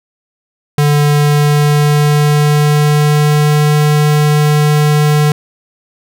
square tone with pitch glide, 146.83 to 149.48 Hz, D3 to D3, 0 to +31 cents, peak -8 dBFS, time 0.78-5.32 s, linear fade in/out 2 ms, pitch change +31 cents, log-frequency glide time 1.05-3.71 s, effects none

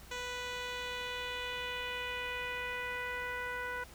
10% pulse tone with low-pass filter sweep, 493.9 Hz, B4, in tune, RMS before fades -39 dBFS, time 0.11-3.84 s, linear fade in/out 5 ms, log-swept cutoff 5500 to 1600 Hz, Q 2, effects added 60 Hz sine -54 dBFS peak until 3.94 s + pink hiss -55 dBFS RMS until 3.94 s

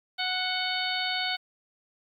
harmonic tone with a mistuned harmonic, 738 Hz, F#5, 5 cents flat, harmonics 1 / 2 / 3 / 4 / 5 / 6, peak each -34 / -34 / -34 / -34 / -34 / -34 dBFS, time 0.18-1.37 s, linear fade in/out 20 ms, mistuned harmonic 4, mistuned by +39 cents, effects 10-bit

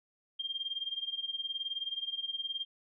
sine tone with tremolo, 3197 Hz, G7, 33 cents sharp, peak -31 dBFS, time 0.39-2.65 s, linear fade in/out 10 ms, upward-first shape sine, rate 19 Hz, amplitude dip 85%, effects none

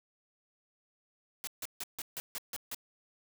white noise bursts, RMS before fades -39 dBFS, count 8, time 1.44-2.746 s, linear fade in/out 0 ms, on 32 ms, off 150 ms, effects none

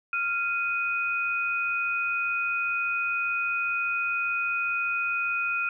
sine tone pair together, 1391 / 2493 Hz, F6 / D#7, -7 / +3 cents, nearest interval minor seventh, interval 1010 cents, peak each -28 / -27 dBFS, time 0.13-5.69 s, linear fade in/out 2 ms, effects none

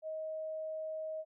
sine tone, 630 Hz, D#5, 21 cents sharp, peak -37 dBFS, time 0.02-1.25 s, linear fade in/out 50 ms, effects none

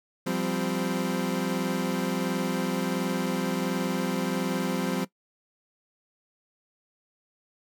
30% pulse chord, F suspended second, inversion none, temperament equal with one note detuned, 174.61 / 196 / 259.1 Hz, F3 / G3 / C4, 0 / 0 / -17 cents, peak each -28 dBFS, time 0.26-5.05 s, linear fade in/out 10 ms, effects noise-tail reverb RT60 0.1 s tail -18 dB re dry

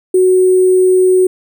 sine tone with sample-and-hold, 370 Hz, F#4, in tune, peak -6 dBFS, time 0.14-1.27 s, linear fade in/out 5 ms, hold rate 8820 Hz, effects none

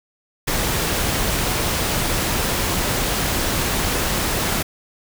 pink noise, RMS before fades -21 dBFS, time 0.47-4.63 s, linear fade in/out 10 ms, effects none

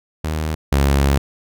sawtooth tone pair in turn, 78 / 69.52 Hz, D#2 / C#2, +5 / +6 cents, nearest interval major second, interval 199 cents, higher first, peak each -16 / -9 dBFS, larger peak second, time 0.24-0.55 / 0.72-1.18 s, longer second, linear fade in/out 5 ms, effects none

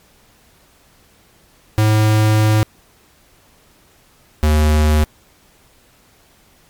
square tone pair in turn, 107.8 / 76.23 Hz, A2 / D#2, -35 / -35 cents, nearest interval tritone, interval 600 cents, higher first, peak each -11 dBFS, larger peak neither, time 1.78-2.63 / 4.43-5.04 s, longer first, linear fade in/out 0 ms, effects pink hiss -52 dBFS RMS until 6.69 s + MP3 96 kbps

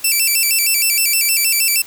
5% pulse tone with vibrato, 2489 Hz, D#7, in tune, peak -4 dBFS, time 0.04-1.82 s, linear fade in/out 5 ms, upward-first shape square, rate 6.4 Hz, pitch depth 120 cents each way, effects white hiss -38 dBFS RMS until 1.86 s

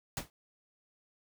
pink noise with exponential decay, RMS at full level -31 dBFS, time 0.17-0.3 s, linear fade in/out 1 ms, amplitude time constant 27 ms, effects none

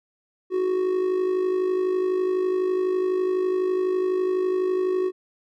triangle tone with amplitude modulation, 370 Hz, F#4, in tune, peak -16 dBFS, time 0.5-5.12 s, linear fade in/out 50 ms, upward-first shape sine, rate 52 Hz, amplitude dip 55%, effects none

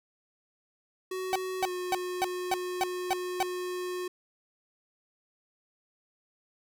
square tone with pitch glide, 373.1 to 361.9 Hz, F#4 to F#4, +14 to -38 cents, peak -33 dBFS, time 1.11-4.08 s, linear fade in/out 5 ms, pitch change -52 cents, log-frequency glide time 1.61-1.7 s
45% pulse tone bursts, 763 Hz, G5, 47 cents flat, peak -24 dBFS, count 8, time 1.33-3.428 s, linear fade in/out 0 ms, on 26 ms, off 270 ms
effects none

